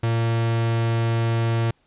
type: tone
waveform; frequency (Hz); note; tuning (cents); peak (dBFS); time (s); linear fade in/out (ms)
45% pulse; 114.9; A#2; -25; -19; 0.03-1.71; 5
effects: pink hiss -64 dBFS RMS until 1.86 s + resampled to 8000 Hz